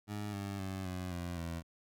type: tone with pitch steps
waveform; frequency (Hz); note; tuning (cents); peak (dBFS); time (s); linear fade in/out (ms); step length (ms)
20% pulse; 104 / 99.59 / 95.37 / 91.33 / 87.45 / 83.75; G#2 / G2 / G2 / F#2 / F2 / E2; +3 / +28 / -47 / -22 / +3 / +28; -33; 0.07-1.63; 50; 260
effects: none